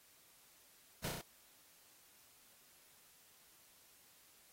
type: noise with echo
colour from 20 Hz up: pink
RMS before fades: -41 dBFS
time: 1.04-1.08 s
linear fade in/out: 2 ms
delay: 33 ms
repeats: 4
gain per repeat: -2 dB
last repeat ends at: 1.212 s
effects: white hiss -66 dBFS RMS until 4.52 s + AAC 48 kbps